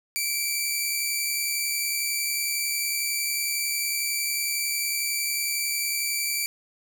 10% pulse tone pair together, 2272 / 2343 Hz, C#7 / D7, +42 / -5 cents, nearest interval minor second, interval 53 cents, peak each -22 / -17 dBFS, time 0.16-6.46 s, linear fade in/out 0 ms, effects none

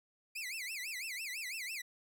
sawtooth tone with vibrato, 2300 Hz, D7, 37 cents flat, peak -36 dBFS, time 0.35-1.82 s, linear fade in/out 10 ms, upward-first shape sine, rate 6 Hz, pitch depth 280 cents each way, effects none

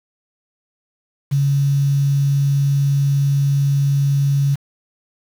sine tone with quantisation, 140.1 Hz, C#3, 19 cents sharp, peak -13 dBFS, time 1.31-4.56 s, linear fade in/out 20 ms, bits 6, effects none

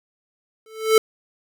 square tone with exponential growth, 440 Hz, A4, in tune, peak -9 dBFS, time 0.66-0.98 s, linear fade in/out 2 ms, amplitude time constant 68 ms, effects none

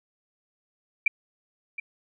sine tone with echo, 2349 Hz, D7, in tune, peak -16 dBFS, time 1.06-1.08 s, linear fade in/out 5 ms, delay 720 ms, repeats 1, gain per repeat -14 dB, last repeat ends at 1.8 s, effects none

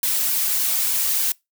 blue noise with flanger, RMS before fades -21 dBFS, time 0.03-1.32 s, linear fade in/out 2 ms, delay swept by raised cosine 1.5 to 3 ms, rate 3.4 Hz, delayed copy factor -0.6, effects noise-tail reverb RT60 0.2 s tail -24 dB re dry

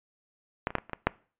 clicks, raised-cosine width 0.5 ms, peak -11 / -23 / -9 / -20 / -28 / -16 / -6 dBFS, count 7, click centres 0.671 / 0.705 / 0.753 / 0.784 / 0.896 / 0.933 / 1.07 s, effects noise-tail reverb RT60 0.4 s tail -22 dB re dry + resampled to 8000 Hz

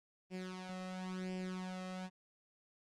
sawtooth tone with flanger, 185 Hz, F#3, in tune, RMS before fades -43 dBFS, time 0.3-2.1 s, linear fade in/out 50 ms, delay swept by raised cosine 0.38 to 1.58 ms, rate 0.96 Hz, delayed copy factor +0.75, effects low-pass 7000 Hz 12 dB/octave + Opus 24 kbps

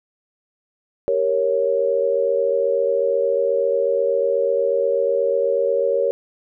sine chord, G diminished, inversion none, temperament equal, 392 / 466.2 / 554.4 Hz, G4 / Bb4 / Db5, 0 / 0 / 0 cents, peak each -25 / -20 / -19 dBFS, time 1.08-6.11 s, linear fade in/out 0 ms, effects none

